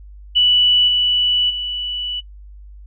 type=tone with level steps; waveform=sine; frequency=2960 Hz; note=F#7; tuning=in tune; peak=-10 / -13 / -21 dBFS; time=0.35-2.21 s; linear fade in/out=20 ms; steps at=0.87 / 1.49 s; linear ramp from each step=20 ms; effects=noise-tail reverb RT60 0.1 s tail -20 dB re dry + added 50 Hz sine -36 dBFS peak until 2.86 s